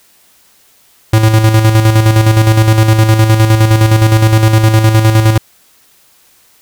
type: tone with tremolo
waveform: square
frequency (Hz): 110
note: A2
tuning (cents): 0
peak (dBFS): -4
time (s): 1.13-5.38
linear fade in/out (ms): 5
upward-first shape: square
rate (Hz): 9.7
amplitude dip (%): 50
effects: white hiss -48 dBFS RMS until 6.61 s